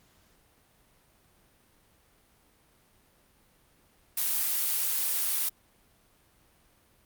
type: noise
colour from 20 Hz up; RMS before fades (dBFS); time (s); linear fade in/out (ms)
blue; -28; 4.17-5.49; 5
effects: pink hiss -64 dBFS RMS until 7.05 s + Opus 48 kbps